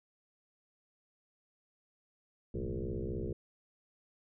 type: tone with frequency modulation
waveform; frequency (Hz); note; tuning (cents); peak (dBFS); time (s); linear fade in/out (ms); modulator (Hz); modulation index
sine; 152; D#3; -40; -34; 2.54-3.33; 5; 63.8; 4.8
effects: none